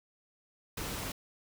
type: noise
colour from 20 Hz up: pink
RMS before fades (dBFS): -38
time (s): 0.77-1.12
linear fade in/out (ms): 5
effects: none